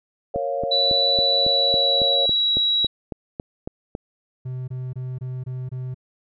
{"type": "chord", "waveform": "sine", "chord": "Bb minor", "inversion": "none", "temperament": "equal with one note detuned", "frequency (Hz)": [466.2, 552.8, 698.5], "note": ["Bb4", "Db5", "F5"], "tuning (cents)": [0, -5, 0], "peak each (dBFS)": [-30, -24, -28], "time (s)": [0.34, 2.26], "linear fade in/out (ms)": 5}
{"type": "click train", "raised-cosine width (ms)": 2, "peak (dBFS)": -15, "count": 14, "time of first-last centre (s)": [0.36, 3.951], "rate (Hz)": 3.62}
{"type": "tone with pitch glide", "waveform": "sine", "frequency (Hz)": [3956, 3881], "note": ["B7", "B7"], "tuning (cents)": [2, -31], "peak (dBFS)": -17, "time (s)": [0.71, 2.87], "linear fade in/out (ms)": 10, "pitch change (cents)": -33, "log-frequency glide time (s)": [1.26, 2.55]}
{"type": "tone bursts", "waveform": "triangle", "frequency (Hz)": 127.8, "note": "C3", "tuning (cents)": -40, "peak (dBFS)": -25, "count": 6, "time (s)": [4.45, 5.945], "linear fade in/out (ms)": 10, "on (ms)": 230, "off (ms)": 23}
{"effects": []}